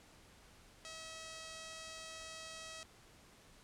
5% pulse tone, 643 Hz, E5, 43 cents flat, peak -36 dBFS, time 0.85-2.83 s, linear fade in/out 0 ms, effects pink hiss -62 dBFS RMS until 3.63 s + low-pass 10000 Hz 12 dB/octave

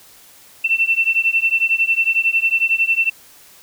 sine beating tone pair, 2683 / 2694 Hz, E7 / E7, +30 / +37 cents, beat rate 11 Hz, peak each -17 dBFS, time 0.64-3.1 s, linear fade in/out 10 ms, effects white hiss -46 dBFS RMS until 3.62 s

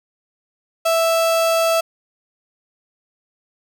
35% pulse tone, 659.3 Hz, E5, in tune, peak -13 dBFS, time 0.85-1.81 s, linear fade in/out 10 ms, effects none

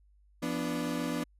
35% pulse chord, B diminished, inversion second, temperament equal with one note detuned, 171.22 / 246.9 / 293.7 Hz, F3 / B3 / D4, -34 / 0 / 0 cents, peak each -36 / -33 / -33 dBFS, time 0.42-1.24 s, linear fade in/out 10 ms, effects added 50 Hz sine -60 dBFS peak until 1.39 s + resampled to 32000 Hz

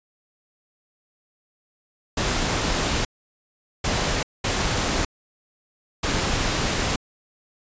pink noise bursts at uneven times, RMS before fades -23 dBFS, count 4, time 2.17-3.05 / 3.84-4.23 / 4.44-5.05 / 6.03-6.96 s, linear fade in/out 5 ms, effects resampled to 16000 Hz

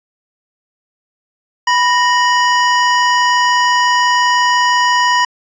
square tone pair together, 984.8 / 1859 Hz, B5 / A#6, -5 / -5 cents, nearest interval major seventh, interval 1100 cents, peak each -12 / -16 dBFS, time 1.67-5.25 s, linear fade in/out 5 ms, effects resampled to 16000 Hz + 8-bit

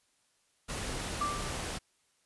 pink noise, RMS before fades -37 dBFS, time 0.68-1.79 s, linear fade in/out 20 ms
sine tone with exponential decay, 1174.7 Hz, D6, in tune, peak -27 dBFS, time 1.21-1.72 s, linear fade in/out 5 ms, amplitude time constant 110 ms
effects white hiss -72 dBFS RMS until 2.25 s + resampled to 24000 Hz

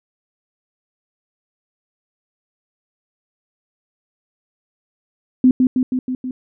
sine tone with echo, 255.1 Hz, C4, 44 cents flat, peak -7 dBFS, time 5.44-5.51 s, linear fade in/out 2 ms, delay 160 ms, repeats 5, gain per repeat -3 dB, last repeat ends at 6.31 s, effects none

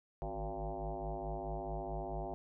sine tone with frequency modulation, 369.8 Hz, F#4, 1 cent flat, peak -37 dBFS, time 0.22-2.34 s, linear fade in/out 0 ms, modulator 105 Hz, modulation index 4.3, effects none

